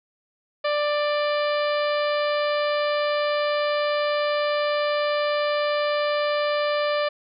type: harmonic tone with a mistuned harmonic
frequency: 590 Hz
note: D5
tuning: 8 cents sharp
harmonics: 1 / 2 / 3 / 4 / 5 / 6 / 7 / 8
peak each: -22 / -28 / -32 / -34 / -36 / -38 / -39 / -40 dBFS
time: 0.64-7.09 s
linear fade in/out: 10 ms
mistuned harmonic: 8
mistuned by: +17 cents
effects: none